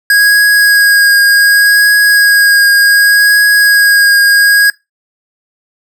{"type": "tone with vibrato", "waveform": "square", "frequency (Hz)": 1644, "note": "G#6", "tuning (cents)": -18, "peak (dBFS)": -5, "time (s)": [0.1, 4.7], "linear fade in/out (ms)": 2, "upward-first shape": "triangle", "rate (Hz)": 0.67, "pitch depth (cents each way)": 18, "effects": ["noise-tail reverb RT60 0.2 s tail -21 dB re dry"]}